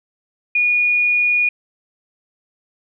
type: tone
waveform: sine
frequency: 2447 Hz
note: D#7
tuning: 29 cents flat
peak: -13 dBFS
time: 0.55-1.49 s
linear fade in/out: 5 ms
effects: none